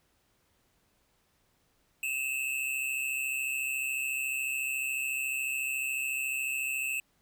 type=tone pair together; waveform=square; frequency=2586 / 2720 Hz; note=E7 / F7; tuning=-34 / -46 cents; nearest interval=minor second; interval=88 cents; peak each=-33 / -35 dBFS; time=2.03-7 s; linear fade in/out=2 ms; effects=pink hiss -71 dBFS RMS until 7.21 s